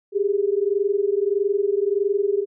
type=tone pair together; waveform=sine; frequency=392 / 413.6 Hz; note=G4 / G#4; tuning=0 / -7 cents; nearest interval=minor second; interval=93 cents; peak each=-21 dBFS; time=0.12-2.46 s; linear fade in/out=50 ms; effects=none

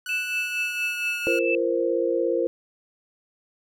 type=tone with pitch glide; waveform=sawtooth; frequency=1480 to 1434.5 Hz; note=F#6 to F6; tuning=0 to +46 cents; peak=-29 dBFS; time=0.06-1.39 s; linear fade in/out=2 ms; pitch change=-54 cents; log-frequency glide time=0.21-1.23 s
type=tone with tremolo; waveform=sine; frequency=2640 Hz; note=E7; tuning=2 cents sharp; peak=-22 dBFS; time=0.09-1.55 s; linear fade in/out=2 ms; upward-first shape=triangle; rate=4.3 Hz; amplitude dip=65%
type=chord; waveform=sine; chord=F suspended fourth; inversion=none; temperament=equal with one note detuned; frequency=343 / 466.2 / 523.3 Hz; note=F4 / Bb4 / C5; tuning=-31 / 0 / 0 cents; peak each=-25 dBFS; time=1.27-2.47 s; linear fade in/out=0 ms
effects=none

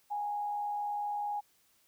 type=tone with frequency modulation; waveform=sine; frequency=826 Hz; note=G#5; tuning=10 cents flat; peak=-32 dBFS; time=0.1-1.41 s; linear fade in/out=20 ms; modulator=75.6 Hz; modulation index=0.27; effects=white hiss -69 dBFS RMS until 1.87 s

